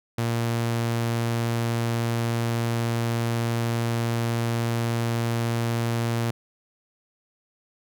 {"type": "tone", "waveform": "sawtooth", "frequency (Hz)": 116.54, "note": "A#2", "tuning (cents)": 0, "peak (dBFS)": -19, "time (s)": [0.18, 6.31], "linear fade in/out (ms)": 5, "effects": []}